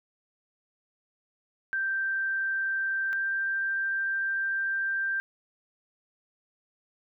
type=tone pair in turn; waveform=sine; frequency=1568 / 1576.7 Hz; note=G6 / G6; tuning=0 / +10 cents; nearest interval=unison; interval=10 cents; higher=second; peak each=-26 dBFS; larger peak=neither; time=1.73-3.13 / 3.13-5.2 s; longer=second; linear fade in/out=0 ms; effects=none